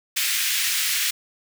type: high-pass noise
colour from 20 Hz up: pink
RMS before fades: -23 dBFS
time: 0.16-1.11 s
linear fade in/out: 10 ms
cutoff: 1900 Hz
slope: 24 dB/octave
effects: none